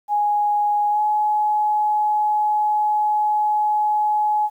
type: tone with pitch glide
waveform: sine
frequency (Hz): 830.6 to 845.1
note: G#5 to G#5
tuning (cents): 0 to +30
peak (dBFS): -16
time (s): 0.08-4.5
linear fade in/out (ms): 50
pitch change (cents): +30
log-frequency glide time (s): 0.9-1
effects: 9-bit